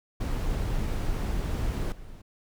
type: noise with level steps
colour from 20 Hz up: brown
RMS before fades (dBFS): -28 / -44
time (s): 0.2-2.22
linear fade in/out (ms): 10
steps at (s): 1.92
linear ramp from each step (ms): 2
effects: none